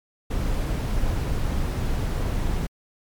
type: noise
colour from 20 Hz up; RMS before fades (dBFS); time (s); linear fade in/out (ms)
brown; -24; 0.3-2.67; 10
effects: MP3 96 kbps